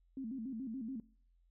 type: tone with vibrato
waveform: sine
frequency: 243.8 Hz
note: B3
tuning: 22 cents flat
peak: -39 dBFS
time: 0.17-1 s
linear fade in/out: 2 ms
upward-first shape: square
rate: 7 Hz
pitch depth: 160 cents each way
effects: noise-tail reverb RT60 0.5 s tail -22 dB re dry + added 43 Hz sine -67 dBFS peak until 1.5 s